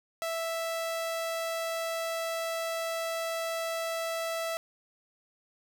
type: tone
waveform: sawtooth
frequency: 659.3 Hz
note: E5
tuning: in tune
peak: -27 dBFS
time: 0.22-4.57 s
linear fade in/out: 0 ms
effects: none